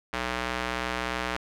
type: tone with band-pass filter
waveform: square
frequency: 61.6 Hz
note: B1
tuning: 4 cents flat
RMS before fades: -31 dBFS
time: 0.13-1.37 s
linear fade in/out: 5 ms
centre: 1800 Hz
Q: 0.76
effects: none